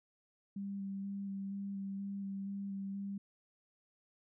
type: tone with vibrato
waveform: sine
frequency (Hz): 197.2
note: G3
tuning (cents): +11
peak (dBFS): -38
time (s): 0.56-3.18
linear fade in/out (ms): 5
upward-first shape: square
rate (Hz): 2.1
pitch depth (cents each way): 12
effects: none